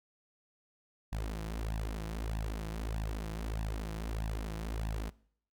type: tone with flanger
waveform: sawtooth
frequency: 54 Hz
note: A1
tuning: 32 cents flat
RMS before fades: -37 dBFS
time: 1.12-5.1 s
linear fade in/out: 10 ms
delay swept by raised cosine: 1.1 to 6 ms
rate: 1.6 Hz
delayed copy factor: +1
effects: noise-tail reverb RT60 0.6 s tail -22 dB re dry